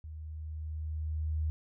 sine tone with level ramp, 77.78 Hz, D#2, in tune, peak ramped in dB -41 to -28 dBFS, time 0.04-1.5 s, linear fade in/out 0 ms, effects none

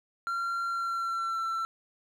triangle tone with pitch glide, 1375 to 1342 Hz, F6 to E6, -27 to +31 cents, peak -27 dBFS, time 0.27-1.65 s, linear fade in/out 0 ms, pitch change -42 cents, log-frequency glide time 0.66-1.43 s, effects none

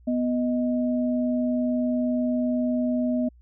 sine tone pair together, 246.9 / 624.7 Hz, B3 / D#5, 0 / +7 cents, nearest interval octave + major third, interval 1607 cents, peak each -22 / -29 dBFS, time 0.07-3.29 s, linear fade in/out 10 ms, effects added 60 Hz sine -50 dBFS peak until 3.41 s

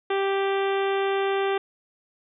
harmonic tone, 392 Hz, G4, in tune, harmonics 1 / 2 / 3 / 4 / 5 / 6 / 7 / 8 / 9, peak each -23 / -29 / -33 / -35 / -37 / -39 / -40 / -41 / -42 dBFS, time 0.1-1.58 s, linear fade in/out 5 ms, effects none

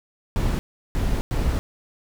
brown noise bursts at uneven times, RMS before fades -22 dBFS, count 3, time 0.36-0.59 / 0.95-1.21 / 1.31-1.59 s, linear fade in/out 0 ms, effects none

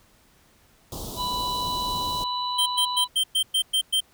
pink band-stop noise, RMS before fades -35 dBFS, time 0.92-2.24 s, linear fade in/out 2 ms, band 1100 to 3300 Hz, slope 48 dB/octave
harmonic tone, 991 Hz, B5, 6 cents sharp, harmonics 1 / 3 / 4, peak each -27 / -38 / -30 dBFS, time 1.16-3.08 s, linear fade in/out 50 ms
square tone bursts, 3136 Hz, G7, in tune, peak -20 dBFS, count 8, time 2.58-4.006 s, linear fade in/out 10 ms, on 82 ms, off 110 ms
effects pink hiss -59 dBFS RMS until 4.13 s

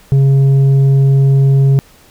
sine tone with tanh clipping, 136.7 Hz, C#3, 24 cents flat, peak -7 dBFS, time 0.12-1.79 s, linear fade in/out 0 ms, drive 5 dB, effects pink hiss -45 dBFS RMS until 2.1 s

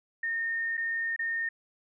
sine tone with dropouts, 1831 Hz, A#6, 32 cents flat, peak -28 dBFS, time 0.23-1.49 s, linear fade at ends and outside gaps 5 ms, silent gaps 0.771-0.776 / 1.163-1.191 s, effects none

